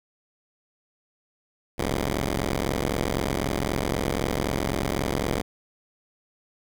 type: tone pair together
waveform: 5% pulse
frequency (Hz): 43.9 / 69.1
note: F1 / C#2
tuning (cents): +10 / -5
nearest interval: minor sixth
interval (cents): 785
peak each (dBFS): -16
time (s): 1.78-5.42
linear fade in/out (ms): 10
effects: none